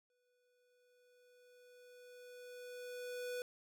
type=tone with exponential growth; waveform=square; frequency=493.5 Hz; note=B4; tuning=1 cent flat; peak=-40 dBFS; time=0.1-3.42 s; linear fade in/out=1 ms; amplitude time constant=720 ms; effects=none